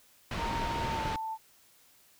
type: low-pass noise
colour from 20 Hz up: pink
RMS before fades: -35 dBFS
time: 0.31-1.16 s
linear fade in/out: 2 ms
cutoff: 3600 Hz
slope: 12 dB/octave
type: tone with pitch glide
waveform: sine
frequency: 925 to 885.3 Hz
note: A#5 to A5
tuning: -14 to +10 cents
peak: -33 dBFS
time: 0.37-1.38 s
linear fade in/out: 50 ms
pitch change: -76 cents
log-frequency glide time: 0.79-1.05 s
effects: white hiss -62 dBFS RMS until 2.19 s